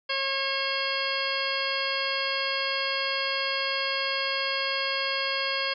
harmonic tone, 543 Hz, C#5, 36 cents flat, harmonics 1 / 2 / 3 / 4 / 5 / 6 / 8 / 9, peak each -34 / -34 / -34 / -34 / -34 / -34 / -34 / -34 dBFS, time 0.09-5.74 s, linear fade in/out 10 ms, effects none

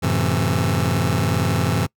sawtooth chord, F# half-diminished seventh, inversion none, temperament just, 92.5 / 111 / 133.2 / 166.5 Hz, F#2 / A2 / C3 / E3, 0 / +16 / +31 / +18 cents, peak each -19 dBFS, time 0.02-1.87 s, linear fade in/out 20 ms, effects noise-tail reverb RT60 0.1 s tail -25 dB re dry

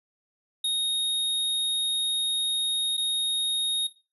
square tone with dropouts, 3729 Hz, A#7, in tune, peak -24 dBFS, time 0.64-3.87 s, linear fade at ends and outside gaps 5 ms, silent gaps 2.969-2.977 s, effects noise-tail reverb RT60 0.3 s tail -18 dB re dry + resampled to 32000 Hz

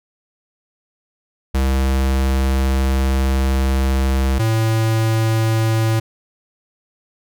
square tone pair in turn, 66.4 / 111.67 Hz, C2 / A2, +26 / +26 cents, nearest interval major sixth, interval 900 cents, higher second, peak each -15 dBFS, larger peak neither, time 1.54-4.39 / 4.39-6 s, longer first, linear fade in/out 10 ms, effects none

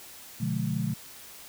sine chord, B diminished seventh, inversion none, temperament just, 123.47 / 148.16 / 177.8 / 213.4 Hz, B2 / D3 / F3 / Ab3, 0 / +16 / +31 / +47 cents, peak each -32 dBFS, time 0.4-0.94 s, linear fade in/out 10 ms, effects white hiss -47 dBFS RMS until 1.48 s

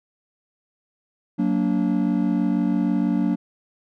triangle chord, Gb augmented, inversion none, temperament just, 185 / 231.2 / 289.1 Hz, Gb3 / Bb3 / D4, 0 / -14 / -27 cents, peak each -21 dBFS, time 1.38-3.36 s, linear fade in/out 20 ms, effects none

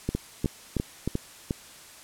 two click trains, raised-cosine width 3 ms, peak -13 / -13 dBFS, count 5 / 4, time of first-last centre 0.09-1.508 / 0.15-1.076 s, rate 2.82 / 3.24 Hz, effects white hiss -48 dBFS RMS until 2.03 s + low-pass 11000 Hz 12 dB/octave

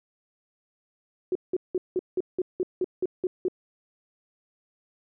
sine tone bursts, 366.4 Hz, F#4, 17 cents flat, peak -22 dBFS, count 11, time 1.32-3.483 s, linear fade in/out 2 ms, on 33 ms, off 180 ms, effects none

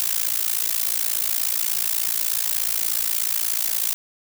blue noise with amplitude modulation, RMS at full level -19 dBFS, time 0-3.94 s, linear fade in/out 0 ms, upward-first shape sine, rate 56.6 Hz, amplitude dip 95%, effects none

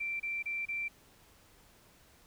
sine tone bursts, 2349 Hz, D7, in tune, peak -33 dBFS, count 4, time 0-0.884 s, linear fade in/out 10 ms, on 200 ms, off 28 ms, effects pink hiss -62 dBFS RMS until 2.26 s

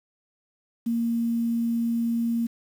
sine tone with quantisation, 232.4 Hz, A#3, 5 cents flat, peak -22 dBFS, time 0.86-2.47 s, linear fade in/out 10 ms, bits 8, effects none

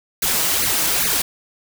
white noise with flanger, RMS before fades -19 dBFS, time 0.22-1.22 s, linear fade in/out 5 ms, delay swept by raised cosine 0.45 to 6.35 ms, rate 2.4 Hz, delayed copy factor +0.9, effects none

